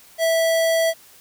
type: tone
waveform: square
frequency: 656 Hz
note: E5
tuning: 9 cents flat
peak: -17 dBFS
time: 0.18-0.94 s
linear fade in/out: 50 ms
effects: white hiss -49 dBFS RMS until 1.2 s